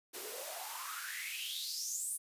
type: noise with high-pass filter sweep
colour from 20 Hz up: white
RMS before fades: -41 dBFS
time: 0.13-2.18 s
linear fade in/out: 20 ms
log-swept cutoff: 340 to 9900 Hz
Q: 6.9
effects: resampled to 32000 Hz